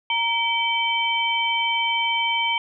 sine tone cluster, 930 / 2298 / 3095 Hz, A#5 / D7 / G7, -4 / -38 / -23 cents, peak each -24 dBFS, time 0.1-2.58 s, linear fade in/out 2 ms, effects none

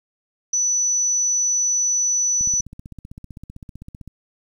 sine tone, 5960 Hz, F#8, 12 cents sharp, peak -17 dBFS, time 0.53-2.61 s, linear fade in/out 5 ms
click train, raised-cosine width 5 ms, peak -24 dBFS, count 27, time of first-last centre 2.41-4.077 s, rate 15.6 Hz
effects 9-bit

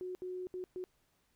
sine tone bursts at uneven times, 366.1 Hz, F#4, 18 cents flat, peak -38 dBFS, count 4, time 0.01-0.15 / 0.22-0.47 / 0.54-0.64 / 0.76-0.84 s, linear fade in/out 0 ms, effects pink hiss -75 dBFS RMS until 1.35 s

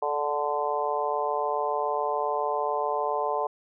harmonic tone with a mistuned harmonic, 147.1 Hz, D3, 3 cents sharp, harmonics 3 / 4 / 5 / 6 / 7, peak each -31 / -31 / -31 / -31 / -31 dBFS, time 0.02-3.47 s, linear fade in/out 5 ms, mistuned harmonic 3, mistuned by -18 cents, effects none

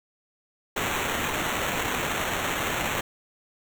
blue noise with sample-and-hold, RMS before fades -28 dBFS, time 0.76-3.01 s, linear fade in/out 5 ms, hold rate 4900 Hz, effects none

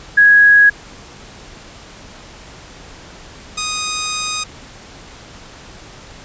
sine / 5% pulse tone pair in turn, 1661.2 / 1244.5 Hz, G#6 / D#6, 0 / 0 cents, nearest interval perfect fourth, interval 500 cents, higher first, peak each -5 dBFS, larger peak neither, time 0.17-0.7 / 3.57-4.44 s, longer second, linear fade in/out 10 ms, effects pink hiss -38 dBFS RMS until 6.24 s + resampled to 16000 Hz

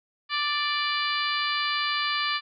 harmonic tone, 587.3 Hz, D5, in tune, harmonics 2 / 3 / 4 / 5 / 6 / 7 / 8, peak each -29 / -31 / -32 / -33 / -34 / -34 / -35 dBFS, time 0.29-2.41 s, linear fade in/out 50 ms, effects none

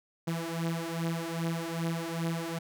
sawtooth beating tone pair, 164.81 / 167.31 Hz, E3 / E3, 0 / +26 cents, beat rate 2.5 Hz, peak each -30 dBFS, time 0.27-2.59 s, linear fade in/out 10 ms, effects none

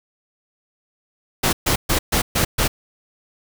pink noise bursts, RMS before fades -18 dBFS, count 6, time 1.43-2.68 s, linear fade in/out 10 ms, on 100 ms, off 130 ms, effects none

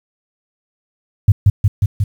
sine tone with echo, 100.5 Hz, G2, 44 cents sharp, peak -3 dBFS, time 1.28-1.32 s, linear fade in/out 5 ms, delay 180 ms, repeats 4, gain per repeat -2 dB, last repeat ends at 2.04 s, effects 7-bit

